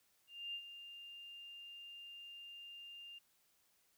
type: tone with ADSR envelope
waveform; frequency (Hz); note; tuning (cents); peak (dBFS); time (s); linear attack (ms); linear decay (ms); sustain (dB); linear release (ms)
sine; 2800; F7; +4; -40; 0.27-3.19; 270; 71; -10; 12
effects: white hiss -75 dBFS RMS until 3.97 s